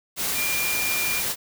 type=tone in noise; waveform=sine; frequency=2396 Hz; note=D7; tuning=34 cents sharp; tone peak=-26 dBFS; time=0.34-1.23 s; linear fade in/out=50 ms; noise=white; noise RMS=-26 dBFS; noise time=0.16-1.36 s; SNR=-3 dB; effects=none